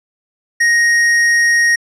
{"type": "tone with tanh clipping", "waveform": "sine", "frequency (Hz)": 1872, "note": "A#6", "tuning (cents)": 7, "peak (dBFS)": -11, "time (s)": [0.6, 1.76], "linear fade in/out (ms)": 10, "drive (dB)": 13, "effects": ["low-pass 10000 Hz 12 dB/octave"]}